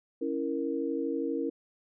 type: chord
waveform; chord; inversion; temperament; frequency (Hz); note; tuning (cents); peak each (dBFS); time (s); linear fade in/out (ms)
sine; A# diminished; first; equal; 277.2 / 329.6 / 466.2; C#4 / E4 / A#4; 0 / 0 / 0; -33; 0.21-1.5; 10
effects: none